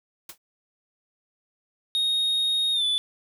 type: noise with exponential decay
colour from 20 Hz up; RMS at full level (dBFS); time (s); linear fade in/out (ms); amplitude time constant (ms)
white; -34; 0.29-0.38; 5; 19
type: tone with pitch glide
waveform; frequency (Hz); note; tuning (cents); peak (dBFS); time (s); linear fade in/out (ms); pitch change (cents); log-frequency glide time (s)
triangle; 3729 to 3479; A#7 to A7; 0 to -20; -20; 1.95-2.98; 0; -120; 2.73-2.84
effects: none